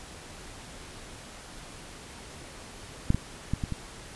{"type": "clicks", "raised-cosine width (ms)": 5, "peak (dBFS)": [-9, -13, -14, -17, -19], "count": 5, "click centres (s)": [3.104, 3.146, 3.536, 3.638, 3.723], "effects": ["pink hiss -45 dBFS RMS until 4.15 s", "resampled to 24000 Hz"]}